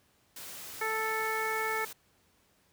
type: noise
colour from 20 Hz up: white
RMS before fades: -44 dBFS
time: 0.36-1.93 s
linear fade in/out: 5 ms
type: harmonic tone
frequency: 440 Hz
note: A4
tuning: in tune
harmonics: 1 / 2 / 3 / 4 / 5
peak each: -36 / -36 / -36 / -36 / -36 dBFS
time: 0.81-1.85 s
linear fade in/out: 5 ms
effects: pink hiss -68 dBFS RMS until 2.72 s + high-pass 60 Hz 12 dB/octave